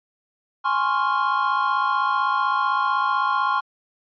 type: chord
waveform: triangle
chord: Db major seventh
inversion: second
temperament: equal with one note detuned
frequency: 830.6 / 1046.5 / 1102.3 / 1396.9 Hz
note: Ab5 / C6 / Db6 / F6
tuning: 0 / 0 / -10 / 0 cents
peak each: -25 / -21 / -22 / -24 dBFS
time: 0.64-3.61 s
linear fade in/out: 20 ms
effects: resampled to 11025 Hz